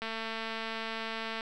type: click train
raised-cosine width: 0.3 ms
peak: -21 dBFS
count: 312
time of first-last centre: 0.02-1.408 s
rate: 224 Hz
effects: none